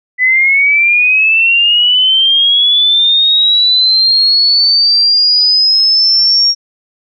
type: linear sweep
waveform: sine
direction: up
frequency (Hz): 1990 to 5588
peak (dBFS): -6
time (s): 0.18-6.55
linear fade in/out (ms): 50
effects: none